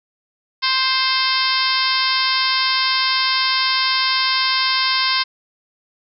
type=harmonic tone; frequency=524 Hz; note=C5; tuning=2 cents sharp; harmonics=2 / 3 / 4 / 5 / 6 / 7 / 8 / 9 / 10; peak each=-22 / -26 / -24 / -27 / -26 / -25 / -25 / -23 / -24 dBFS; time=0.62-5.24 s; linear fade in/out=20 ms; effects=none

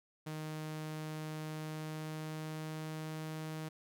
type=tone with pitch glide; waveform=sawtooth; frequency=155.3 to 157.01 Hz; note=D#3 to D#3; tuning=-3 to +16 cents; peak=-36 dBFS; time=0.26-3.69 s; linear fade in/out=10 ms; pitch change=+19 cents; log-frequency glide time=1.43-3.33 s; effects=none

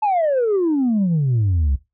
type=exponential sweep; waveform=sine; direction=down; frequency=878 to 64.2 Hz; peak=-13 dBFS; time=0.02-1.76 s; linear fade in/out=10 ms; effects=noise-tail reverb RT60 0.2 s tail -17 dB re dry + tanh soft clip ceiling -13 dBFS

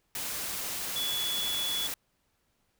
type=tone in noise; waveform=sine; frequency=3409 Hz; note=G#7; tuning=45 cents sharp; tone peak=-30 dBFS; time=0.96-1.87 s; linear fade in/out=2 ms; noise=white; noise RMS=-35 dBFS; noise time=0.15-1.94 s; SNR=+2 dB; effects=pink hiss -74 dBFS RMS until 2.79 s

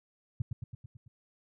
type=tone with echo; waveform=sine; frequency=116.54 Hz; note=A#2; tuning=in tune; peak=-26 dBFS; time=0.4-0.42 s; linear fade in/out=5 ms; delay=110 ms; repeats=6; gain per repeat=-4 dB; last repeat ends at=1.08 s; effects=none

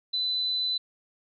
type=tone; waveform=sine; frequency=4006 Hz; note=B7; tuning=24 cents sharp; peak=-25 dBFS; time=0.13-0.78 s; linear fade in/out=10 ms; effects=none

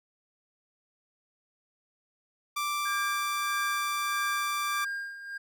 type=tone; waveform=sawtooth; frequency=1174.7 Hz; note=D6; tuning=in tune; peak=-25 dBFS; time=2.56-4.85 s; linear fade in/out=10 ms
type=tone with tremolo; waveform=triangle; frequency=1609 Hz; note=G6; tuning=45 cents sharp; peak=-29 dBFS; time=2.85-5.38 s; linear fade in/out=10 ms; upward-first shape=sine; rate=1.6 Hz; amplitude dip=70%
effects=none

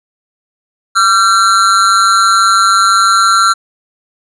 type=tone with amplitude modulation; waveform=square; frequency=1363 Hz; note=F6; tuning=43 cents flat; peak=-4 dBFS; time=0.95-3.54 s; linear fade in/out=20 ms; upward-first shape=sine; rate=201 Hz; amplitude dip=70%; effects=resampled to 22050 Hz

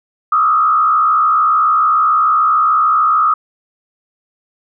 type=tone with frequency modulation; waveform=sine; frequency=1252 Hz; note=D#6; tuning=10 cents sharp; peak=-9 dBFS; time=0.32-3.34 s; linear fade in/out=5 ms; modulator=66.8 Hz; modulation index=0.94; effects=none

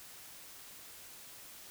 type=silence; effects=white hiss -52 dBFS RMS until 1.7 s

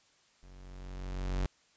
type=tone with level ramp; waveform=45% pulse; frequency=46.25 Hz; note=F#1; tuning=in tune; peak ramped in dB=-52 to -28 dBFS; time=0.43-1.46 s; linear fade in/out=0 ms; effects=white hiss -67 dBFS RMS until 1.76 s + resampled to 16000 Hz

